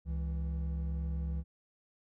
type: tone pair together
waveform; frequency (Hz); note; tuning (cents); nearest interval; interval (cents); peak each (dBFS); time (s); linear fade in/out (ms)
triangle; 68.93 / 164.81; C#2 / E3; -9 / 0; octave + minor third; 1509; -31 / -38; 0.05-1.44; 50
effects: none